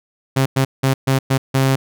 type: tone bursts at uneven times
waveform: sawtooth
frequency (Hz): 133.9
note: C3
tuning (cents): +40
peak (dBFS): -9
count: 6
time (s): 0.36-0.46 / 0.56-0.65 / 0.83-0.94 / 1.07-1.19 / 1.3-1.38 / 1.54-1.76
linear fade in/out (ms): 10
effects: none